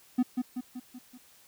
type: tone with echo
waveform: triangle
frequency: 250 Hz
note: B3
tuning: 21 cents sharp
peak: -19 dBFS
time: 0.18-0.23 s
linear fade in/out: 10 ms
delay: 190 ms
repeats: 5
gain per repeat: -5 dB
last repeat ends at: 1.18 s
effects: white hiss -59 dBFS RMS until 1.47 s